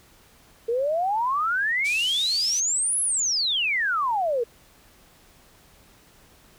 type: exponential two-way sweep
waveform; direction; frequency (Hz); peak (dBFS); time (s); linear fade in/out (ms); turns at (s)
sine; up then down; 449.4 to 11000 to 449.4; -21; 0.68-4.44; 10; 3.01
type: band-pass noise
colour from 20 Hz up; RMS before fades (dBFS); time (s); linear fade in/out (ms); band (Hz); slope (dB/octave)
white; -37; 1.84-2.61; 20; 2900 to 8800; 24
effects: pink hiss -55 dBFS RMS until 6.58 s